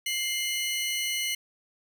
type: tone pair together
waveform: sawtooth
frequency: 2106 / 2960 Hz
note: C7 / F#7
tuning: +11 / 0 cents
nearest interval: tritone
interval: 589 cents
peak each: -27 dBFS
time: 0.06-1.35 s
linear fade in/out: 5 ms
effects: none